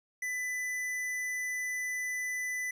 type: tone with tanh clipping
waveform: sine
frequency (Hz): 1997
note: B6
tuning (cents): +19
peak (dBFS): -34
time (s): 0.22-2.71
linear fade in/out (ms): 5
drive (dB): 15
effects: none